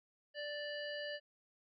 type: harmonic tone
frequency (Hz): 587.3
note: D5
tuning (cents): 0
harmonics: 1 / 3 / 5 / 7 / 8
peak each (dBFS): -43 / -45 / -48 / -58 / -52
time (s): 0.34-1.2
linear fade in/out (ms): 50
effects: none